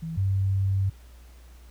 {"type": "tone pair in turn", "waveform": "sine", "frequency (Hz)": [162.7, 96.93], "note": ["E3", "G2"], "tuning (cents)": [-22, -19], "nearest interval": "major sixth", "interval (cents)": 897, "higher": "first", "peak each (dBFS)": [-30, -21], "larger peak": "second", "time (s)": [[0.02, 0.17], [0.17, 0.9]], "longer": "second", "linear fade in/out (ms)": 10, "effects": ["added 60 Hz sine -46 dBFS peak until 1.7 s", "pink hiss -58 dBFS RMS until 1.7 s"]}